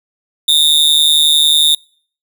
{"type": "tone with amplitude modulation", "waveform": "45% pulse", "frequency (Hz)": 3649, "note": "A#7", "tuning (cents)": -38, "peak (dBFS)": -4, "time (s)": [0.48, 1.75], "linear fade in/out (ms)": 5, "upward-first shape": "sine", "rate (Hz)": 151, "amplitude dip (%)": 95, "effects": ["noise-tail reverb RT60 0.5 s tail -26 dB re dry"]}